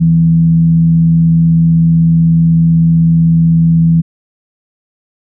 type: tone with frequency modulation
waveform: sine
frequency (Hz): 164.81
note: E3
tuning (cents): 0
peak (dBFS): -5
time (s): 0-4.02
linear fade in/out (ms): 20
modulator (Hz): 84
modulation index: 0.22
effects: none